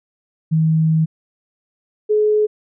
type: tone pair in turn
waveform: sine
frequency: 159.3 / 424.5 Hz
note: D#3 / G#4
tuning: +41 / +38 cents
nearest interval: octave + perfect fourth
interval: 1697 cents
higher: second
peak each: -12 / -12 dBFS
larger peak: neither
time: 0.51-1.06 / 2.09-2.47 s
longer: first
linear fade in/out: 20 ms
effects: none